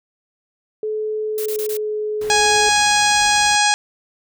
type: tone with pitch glide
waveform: sine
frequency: 430.3 to 425.1 Hz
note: A4 to G#4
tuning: -39 to +40 cents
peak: -20 dBFS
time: 0.83-2.69 s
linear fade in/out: 2 ms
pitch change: -21 cents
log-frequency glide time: 1.27-1.97 s
type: noise bursts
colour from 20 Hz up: blue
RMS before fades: -29 dBFS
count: 4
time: 1.38-1.769 s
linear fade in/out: 0 ms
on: 77 ms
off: 27 ms
type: noise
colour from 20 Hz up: pink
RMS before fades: -37 dBFS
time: 2.21-3.56 s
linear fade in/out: 5 ms
type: harmonic tone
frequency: 830 Hz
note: G#5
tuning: 1 cent flat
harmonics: 1 / 2 / 3 / 4 / 5 / 6 / 7 / 8 / 9 / 10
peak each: -17 / -20 / -22 / -23 / -24 / -25 / -25 / -26 / -27 / -27 dBFS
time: 2.3-3.74 s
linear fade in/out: 0 ms
effects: none